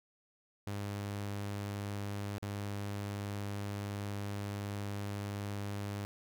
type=tone with dropouts; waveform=sawtooth; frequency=101.4 Hz; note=G#2; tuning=41 cents flat; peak=-33 dBFS; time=0.67-6.05 s; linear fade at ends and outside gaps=0 ms; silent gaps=2.382-2.425 s; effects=none